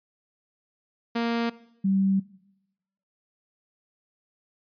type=tone pair in turn; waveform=sawtooth / sine; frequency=233.1 / 193.66 Hz; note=A#3 / G3; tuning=0 / -21 cents; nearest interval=minor third; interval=321 cents; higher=first; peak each=-20 / -20 dBFS; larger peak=neither; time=1.15-1.5 / 1.84-2.2 s; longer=second; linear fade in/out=10 ms; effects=noise-tail reverb RT60 0.9 s tail -20 dB re dry + resampled to 11025 Hz